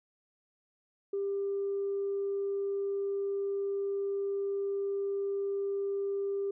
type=tone; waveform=sine; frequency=397.2 Hz; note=G4; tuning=23 cents sharp; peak=-29 dBFS; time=1.13-6.51 s; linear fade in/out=5 ms; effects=tanh soft clip ceiling -25 dBFS